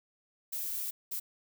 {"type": "noise bursts at uneven times", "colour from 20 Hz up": "violet", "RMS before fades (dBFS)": -36, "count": 2, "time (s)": [[0.52, 0.91], [1.11, 1.2]], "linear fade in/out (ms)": 10, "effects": []}